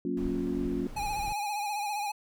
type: chord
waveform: sine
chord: Gb major seventh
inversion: none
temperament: equal with one note detuned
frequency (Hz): 185 / 233.1 / 277.2 / 355.3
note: Gb3 / Bb3 / Db4 / F4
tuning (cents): 0 / 0 / 0 / +30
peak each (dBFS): -36 / -35 / -32 / -34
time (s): 0.05-0.87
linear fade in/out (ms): 2
type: noise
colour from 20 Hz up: brown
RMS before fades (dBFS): -40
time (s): 0.17-1.33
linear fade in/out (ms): 2
type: tone with vibrato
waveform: square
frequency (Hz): 828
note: G#5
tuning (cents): -5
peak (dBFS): -31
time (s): 0.96-2.12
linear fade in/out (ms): 10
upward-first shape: sine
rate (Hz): 15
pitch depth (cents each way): 53
effects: none